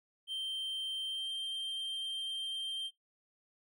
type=tone with pitch glide; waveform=triangle; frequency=3136 to 3156 Hz; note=G7 to G7; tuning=0 to +11 cents; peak=-34 dBFS; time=0.27-2.91 s; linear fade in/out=50 ms; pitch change=+11 cents; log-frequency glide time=1.06-1.3 s; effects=noise-tail reverb RT60 0.2 s tail -25 dB re dry